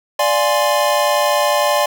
square chord, D half-diminished seventh, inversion none, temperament equal, 587.3 / 698.5 / 830.6 / 1046.5 Hz, D5 / F5 / Ab5 / C6, 0 / 0 / 0 / 0 cents, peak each -17 / -23 / -21 / -20 dBFS, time 0.19-1.86 s, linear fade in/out 5 ms, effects none

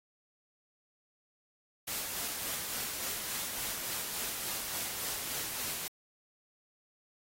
white noise with tremolo, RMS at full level -36 dBFS, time 1.87-5.88 s, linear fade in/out 10 ms, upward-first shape sine, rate 3.5 Hz, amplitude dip 30%, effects AAC 48 kbps

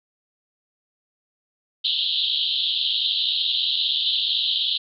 white band-pass noise, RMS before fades -23 dBFS, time 1.84-4.78 s, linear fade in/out 10 ms, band 3000 to 4100 Hz, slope 96 dB/octave, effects none

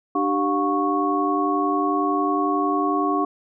sine tone cluster, 298 / 389 / 715 / 1105 Hz, D4 / G4 / F5 / C#6, +25 / -13 / +41 / -6 cents, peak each -23 / -26 / -26 / -23 dBFS, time 0.15-3.25 s, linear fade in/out 5 ms, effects none

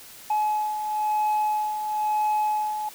sine beating tone pair, 849 / 850 Hz, G#5 / G#5, +38 / +40 cents, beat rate 1 Hz, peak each -28 / -21 dBFS, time 0.3-2.89 s, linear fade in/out 5 ms, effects tanh soft clip ceiling -19 dBFS + white hiss -45 dBFS RMS until 2.94 s

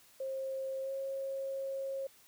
sine tone with pitch glide, 533 to 541.4 Hz, C5 to C#5, +32 to -41 cents, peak -35 dBFS, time 0.2-2.07 s, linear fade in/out 5 ms, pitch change +27 cents, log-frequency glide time 0.82-0.91 s, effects white hiss -62 dBFS RMS until 2.27 s

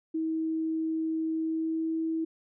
sine tone with pitch glide, 320.5 to 323.5 Hz, E4 to E4, -49 to -32 cents, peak -27 dBFS, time 0.14-2.25 s, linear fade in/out 10 ms, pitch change +17 cents, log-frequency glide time 1.31-1.98 s, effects none

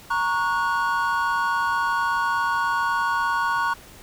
triangle chord, F# major, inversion first, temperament equal with one note detuned, 932.3 / 1108.7 / 1460.4 Hz, A#5 / C#6 / F#6, 0 / 0 / -23 cents, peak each -23 dBFS, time 0.1-3.74 s, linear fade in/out 10 ms, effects pink hiss -46 dBFS RMS until 4.02 s

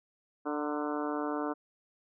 harmonic tone with a mistuned harmonic, 148.2 Hz, D3, 16 cents sharp, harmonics 2 / 3 / 4 / 5 / 6 / 7 / 8 / 9 / 10, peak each -34 / -38 / -40 / -41 / -43 / -42 / -43 / -43 / -47 dBFS, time 0.45-1.54 s, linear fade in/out 20 ms, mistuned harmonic 6, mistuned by +49 cents, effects none

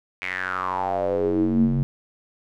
square tone with band-pass filter sweep, 46.25 Hz, F#1, in tune, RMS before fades -23 dBFS, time 0.22-1.83 s, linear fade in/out 0 ms, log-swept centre 2300 to 160 Hz, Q 7.1, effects none

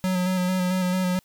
square tone with vibrato, 183.4 Hz, F#3, 15 cents flat, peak -22 dBFS, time 0.04-1.19 s, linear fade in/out 0 ms, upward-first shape square, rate 4.5 Hz, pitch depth 22 cents each way, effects white hiss -62 dBFS RMS until 1.24 s

